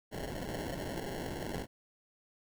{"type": "noise with sample-and-hold", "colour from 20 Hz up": "white", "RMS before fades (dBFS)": -39, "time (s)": [0.11, 1.67], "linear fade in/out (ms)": 50, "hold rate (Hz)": 1225, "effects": []}